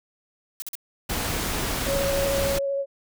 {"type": "noise bursts", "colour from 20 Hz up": "blue", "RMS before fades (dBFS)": -33, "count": 3, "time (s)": [0.6, 0.753], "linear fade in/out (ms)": 0, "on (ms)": 21, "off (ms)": 45}
{"type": "noise", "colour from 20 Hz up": "pink", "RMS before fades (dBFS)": -27, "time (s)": [1.09, 2.59], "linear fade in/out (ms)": 10}
{"type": "tone with vibrato", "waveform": "sine", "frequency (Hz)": 554.4, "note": "C#5", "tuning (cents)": 0, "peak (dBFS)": -23, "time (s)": [1.85, 2.86], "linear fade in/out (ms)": 50, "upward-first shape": "sine", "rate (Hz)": 13, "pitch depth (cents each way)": 12}
{"effects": []}